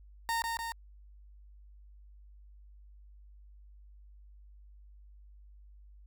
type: tone with echo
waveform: 30% pulse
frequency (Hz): 920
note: A#5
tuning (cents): -23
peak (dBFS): -27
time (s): 0.29-0.42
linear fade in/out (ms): 0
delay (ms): 150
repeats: 2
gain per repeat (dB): -3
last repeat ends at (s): 0.72
effects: added 50 Hz sine -52 dBFS peak until 6.06 s